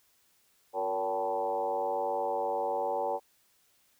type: tone with frequency modulation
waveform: sine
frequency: 666 Hz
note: E5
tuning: 18 cents sharp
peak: -28 dBFS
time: 0.73-3.2 s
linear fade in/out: 50 ms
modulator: 101 Hz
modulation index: 2.4
effects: white hiss -68 dBFS RMS until 3.99 s